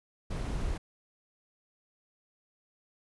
brown noise, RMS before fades -33 dBFS, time 0.3-0.78 s, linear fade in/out 10 ms, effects resampled to 24000 Hz

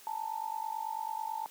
sine tone with amplitude modulation, 886 Hz, A5, 12 cents sharp, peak -30 dBFS, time 0.07-1.46 s, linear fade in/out 0 ms, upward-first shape sine, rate 49.1 Hz, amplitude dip 90%, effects white hiss -55 dBFS RMS until 1.5 s + high-pass 200 Hz 12 dB/octave

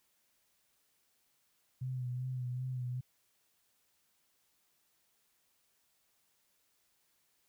sine tone with vibrato, 126.5 Hz, B2, 42 cents sharp, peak -35 dBFS, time 1.81-3.01 s, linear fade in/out 10 ms, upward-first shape sine, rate 2.6 Hz, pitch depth 39 cents each way, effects white hiss -75 dBFS RMS until 7.48 s

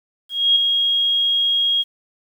sine tone with ADSR envelope, 3275 Hz, G#7, 25 cents flat, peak -10 dBFS, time 0.29-1.84 s, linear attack 270 ms, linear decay 4 ms, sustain -5 dB, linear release 32 ms, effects 8-bit

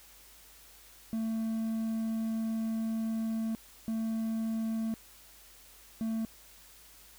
triangle tone bursts at uneven times, 223.2 Hz, A3, 25 cents sharp, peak -28 dBFS, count 3, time 1.13-3.55 / 3.88-4.94 / 6.01-6.25 s, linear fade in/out 0 ms, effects added 50 Hz sine -63 dBFS peak until 7.18 s + white hiss -56 dBFS RMS until 7.18 s

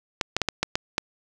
clicks, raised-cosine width 0.2 ms, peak -5 dBFS, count 7, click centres 0.212 / 0.366 / 0.417 / 0.487 / 0.63 / 0.755 / 0.981 s, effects none

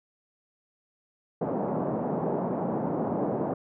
pink band-pass noise, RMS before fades -29 dBFS, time 1.41-3.54 s, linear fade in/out 5 ms, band 160 to 840 Hz, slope 24 dB/octave, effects none

